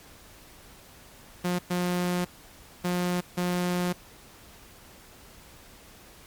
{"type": "tone bursts at uneven times", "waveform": "sawtooth", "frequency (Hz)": 178.1, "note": "F3", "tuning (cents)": 34, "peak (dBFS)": -21, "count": 4, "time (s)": [[1.44, 1.59], [1.7, 2.25], [2.84, 3.21], [3.37, 3.93]], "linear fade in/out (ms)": 10, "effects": ["pink hiss -51 dBFS RMS until 6.26 s", "MP3 96 kbps"]}